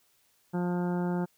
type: harmonic tone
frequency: 177 Hz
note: F3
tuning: 23 cents sharp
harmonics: 1 / 2 / 3 / 4 / 5 / 6 / 7 / 8 / 9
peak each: -28 / -34 / -41 / -42 / -40 / -53 / -51 / -47 / -52 dBFS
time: 0.53-1.26 s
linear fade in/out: 20 ms
effects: white hiss -68 dBFS RMS until 1.37 s